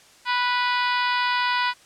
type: harmonic tone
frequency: 492.3 Hz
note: B4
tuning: 6 cents flat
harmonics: 2 / 3 / 4 / 5 / 6 / 7 / 8 / 9 / 10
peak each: -23 / -27 / -29 / -31 / -33 / -34 / -35 / -36 / -37 dBFS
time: 0.25-1.74 s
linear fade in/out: 50 ms
effects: white hiss -52 dBFS RMS until 1.85 s + low-pass 8000 Hz 12 dB/octave